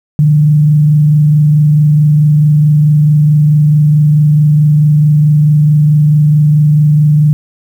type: tone with frequency modulation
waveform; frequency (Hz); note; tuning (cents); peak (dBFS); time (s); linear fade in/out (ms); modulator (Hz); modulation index
sine; 150; D3; +37; -4; 0.19-7.33; 0; 24.6; 0.25
effects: 7-bit